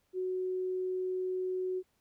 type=tone; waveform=sine; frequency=370 Hz; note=F#4; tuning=in tune; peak=-31 dBFS; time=0.13-1.83 s; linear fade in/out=50 ms; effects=pink hiss -75 dBFS RMS until 2 s